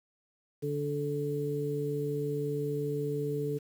harmonic tone, 145.5 Hz, D3, 16 cents flat, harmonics 1 / 2 / 3, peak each -34 / -38 / -32 dBFS, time 0.62-3.59 s, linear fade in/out 20 ms, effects 9-bit

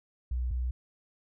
sine tone pair in turn, 61.74 / 62 Hz, B1 / B1, 0 / +7 cents, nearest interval unison, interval 7 cents, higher second, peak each -28 dBFS, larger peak neither, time 0.31-0.51 / 0.51-0.71 s, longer neither, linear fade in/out 5 ms, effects none

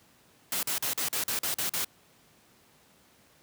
white noise bursts, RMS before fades -30 dBFS, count 9, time 0.52-1.846 s, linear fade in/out 2 ms, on 110 ms, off 42 ms, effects pink hiss -61 dBFS RMS until 3.42 s + high-pass 100 Hz 12 dB/octave

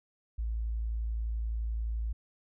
sine tone, 55.8 Hz, A1, 25 cents sharp, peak -30 dBFS, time 0.38-2.13 s, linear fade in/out 10 ms, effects none

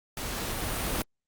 pink noise with level ramp, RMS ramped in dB -35 to -29 dBFS, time 0.17-1.02 s, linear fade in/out 2 ms, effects Opus 48 kbps

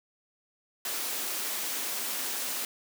white high-pass noise, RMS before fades -33 dBFS, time 0.85-2.65 s, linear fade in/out 2 ms, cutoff 210 Hz, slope 48 dB/octave, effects none

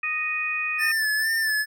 harmonic tone, 621 Hz, D#5, 3 cents flat, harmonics 2 / 3 / 4, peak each -34 / -31 / -25 dBFS, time 0.03-0.92 s, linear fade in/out 5 ms
square tone with vibrato, 1760 Hz, A6, in tune, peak -22 dBFS, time 0.78-1.66 s, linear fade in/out 50 ms, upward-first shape sine, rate 2.2 Hz, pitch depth 48 cents each way
effects none

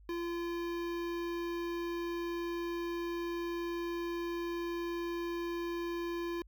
square tone with notch filter, 342.6 Hz, F4, 33 cents flat, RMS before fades -37 dBFS, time 0.09-6.42 s, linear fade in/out 2 ms, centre 8700 Hz, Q 0.5, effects added 50 Hz sine -55 dBFS peak until 6.47 s

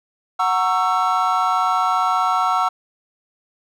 triangle chord, F# dominant seventh, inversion none, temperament just, 740 / 925 / 1110 / 1332 Hz, F#5 / A#5 / C#6 / E6, 0 / -14 / +2 / +18 cents, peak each -19 / -22 / -21 / -18 dBFS, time 0.39-2.69 s, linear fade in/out 10 ms, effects none

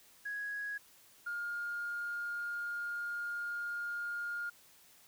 sine tone pair in turn, 1663 / 1415.9 Hz, G#6 / F6, +2 / +23 cents, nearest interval minor third, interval 279 cents, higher first, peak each -36 / -35 dBFS, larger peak second, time 0.25-0.78 / 1.26-4.5 s, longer second, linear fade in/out 10 ms, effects tanh soft clip ceiling -31 dBFS + white hiss -62 dBFS RMS until 5.07 s

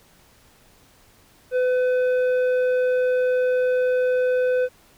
sine tone with tanh clipping, 504 Hz, B4, 35 cents sharp, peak -19 dBFS, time 1.51-4.69 s, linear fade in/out 50 ms, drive 8 dB, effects pink hiss -55 dBFS RMS until 4.97 s

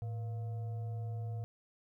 sine tone with frequency modulation, 110.3 Hz, A2, 5 cents sharp, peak -36 dBFS, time 0.02-1.44 s, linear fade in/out 0 ms, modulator 589 Hz, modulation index 0.27, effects 13-bit

